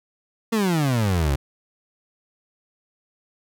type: exponential sweep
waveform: 30% pulse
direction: down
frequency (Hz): 233.1 to 65.2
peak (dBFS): -16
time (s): 0.52-1.36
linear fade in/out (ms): 10
effects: none